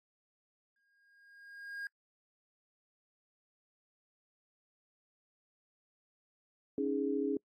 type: tone with exponential growth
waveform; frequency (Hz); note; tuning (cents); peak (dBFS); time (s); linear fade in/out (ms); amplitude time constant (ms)
triangle; 1625; G#6; -38; -35; 0.76-1.87; 2; 240
type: chord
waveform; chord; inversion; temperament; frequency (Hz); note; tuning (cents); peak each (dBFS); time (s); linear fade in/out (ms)
sine; C# suspended second; none; equal; 277.2 / 311.1 / 415.3; C#4 / D#4 / G#4; 0 / 0 / 0; -34 / -37 / -34; 6.78-7.37; 2
effects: noise-tail reverb RT60 0.1 s tail -26 dB re dry + AAC 64 kbps